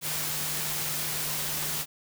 sine tone in noise, 152.2 Hz, D#3, 38 cents flat, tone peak -42 dBFS, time 0.01-1.86 s, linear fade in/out 50 ms, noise white, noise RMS -31 dBFS, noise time 0.01-1.86 s, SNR -14 dB, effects none

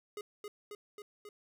square tone with echo, 415.3 Hz, G#4, in tune, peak -40 dBFS, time 0.17-0.21 s, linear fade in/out 2 ms, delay 270 ms, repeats 4, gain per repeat -2 dB, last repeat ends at 1.29 s, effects none

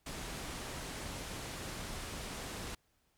pink low-pass noise, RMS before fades -43 dBFS, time 0.06-2.75 s, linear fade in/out 5 ms, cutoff 11000 Hz, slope 24 dB/octave, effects pink hiss -75 dBFS RMS until 3.17 s

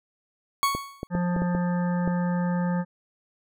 40% pulse tone with exponential decay, 1111 Hz, C#6, 4 cents sharp, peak -17 dBFS, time 0.63-1.07 s, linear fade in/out 0 ms, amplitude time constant 95 ms
clicks, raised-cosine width 2 ms, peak -16 dBFS, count 7, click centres 0.75 / 1.031 / 1.151 / 1.364 / 1.42 / 1.55 / 2.076 s
harmonic tone, 176.6 Hz, F3, 20 cents sharp, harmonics 1 / 3 / 5 / 7 / 9 / 10, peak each -23 / -34 / -35 / -41 / -42 / -44 dBFS, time 1.1-2.85 s, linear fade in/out 50 ms
effects none

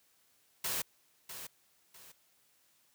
white noise with echo, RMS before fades -35 dBFS, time 0.64-0.82 s, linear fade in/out 5 ms, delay 650 ms, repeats 2, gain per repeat -10 dB, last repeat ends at 2.12 s, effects white hiss -70 dBFS RMS until 2.94 s + high-pass 60 Hz 12 dB/octave

